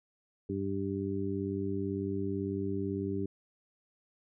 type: harmonic tone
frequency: 98 Hz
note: G2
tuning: in tune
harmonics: 1 / 2 / 3 / 4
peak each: -38 / -37 / -36 / -36 dBFS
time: 0.49-3.26 s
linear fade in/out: 5 ms
effects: none